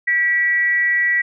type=tone with frequency modulation; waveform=sine; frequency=1942 Hz; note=B6; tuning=30 cents flat; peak=-14 dBFS; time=0.07-1.22 s; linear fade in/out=10 ms; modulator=335 Hz; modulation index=0.31; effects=none